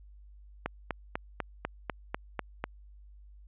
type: click train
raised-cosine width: 0.5 ms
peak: -16 dBFS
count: 9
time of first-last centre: 0.66-2.64 s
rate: 4.04 Hz
effects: added 50 Hz sine -50 dBFS peak until 3.47 s + resampled to 8000 Hz